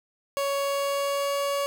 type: tone with pitch glide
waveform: 30% pulse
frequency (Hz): 558 to 563.2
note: C#5 to C#5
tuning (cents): +11 to +27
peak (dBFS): -22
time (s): 0.37-1.66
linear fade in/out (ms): 0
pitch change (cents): +16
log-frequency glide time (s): 0.55-1.42
effects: none